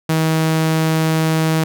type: tone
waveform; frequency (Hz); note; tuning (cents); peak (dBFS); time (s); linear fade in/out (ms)
sawtooth; 159.6; D#3; +44; -10; 0.09-1.64; 5
effects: none